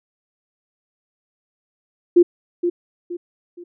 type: tone with echo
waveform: sine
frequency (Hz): 349.2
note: F4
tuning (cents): 0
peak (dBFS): -7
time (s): 2.16-2.23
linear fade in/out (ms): 10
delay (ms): 470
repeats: 3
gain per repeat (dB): -9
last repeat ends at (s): 3.64
effects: none